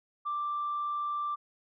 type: tone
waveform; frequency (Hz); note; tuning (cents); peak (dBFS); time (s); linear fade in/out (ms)
sine; 1177; D6; +3; -29; 0.25-1.36; 20
effects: tanh soft clip ceiling -26 dBFS